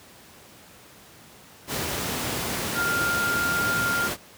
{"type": "tone in noise", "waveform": "sine", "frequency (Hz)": 1400, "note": "F6", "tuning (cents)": 4, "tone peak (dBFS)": -23, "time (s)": [2.74, 4.1], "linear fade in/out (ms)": 50, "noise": "pink", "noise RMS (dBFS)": -28, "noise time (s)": [1.67, 4.17], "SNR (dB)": 2, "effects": ["pink hiss -49 dBFS RMS until 4.37 s", "high-pass 100 Hz 12 dB/octave"]}